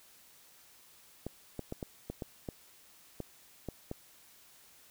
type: clicks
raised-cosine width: 2 ms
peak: -24 dBFS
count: 10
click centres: 1.266 / 1.593 / 1.724 / 1.828 / 2.1 / 2.222 / 2.488 / 3.203 / 3.687 / 3.914 s
effects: white hiss -60 dBFS RMS until 4.9 s

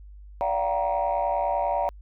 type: tone cluster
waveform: sine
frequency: 579 / 692 / 762 / 941 Hz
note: D5 / F5 / G5 / A#5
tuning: -25 / -16 / -49 / +16 cents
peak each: -27 dBFS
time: 0.41-1.89 s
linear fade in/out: 0 ms
effects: tanh soft clip ceiling -16 dBFS + added 50 Hz sine -42 dBFS peak until 2.01 s

